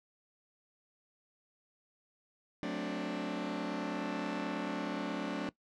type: chord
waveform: sawtooth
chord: D dominant seventh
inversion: first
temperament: just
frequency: 183.54 / 220.2 / 264.3 / 293.7 Hz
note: F#3 / A3 / C4 / D4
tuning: -14 / +2 / +18 / 0 cents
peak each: -37 / -37 / -38 / -34 dBFS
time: 2.63-5.49 s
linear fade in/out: 0 ms
effects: noise-tail reverb RT60 0.1 s tail -19 dB re dry + low-pass 4000 Hz 12 dB/octave